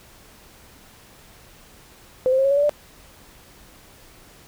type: tone with pitch steps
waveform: sine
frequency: 512 / 524.3 / 536.8 / 549.7 / 562.9 / 576.4 / 590.2 Hz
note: C5 / C5 / C5 / C#5 / C#5 / D5 / D5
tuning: -38 / +3 / +44 / -15 / +26 / -33 / +8 cents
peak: -15 dBFS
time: 2.26-2.694 s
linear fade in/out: 0 ms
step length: 62 ms
effects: pink hiss -49 dBFS RMS until 4.47 s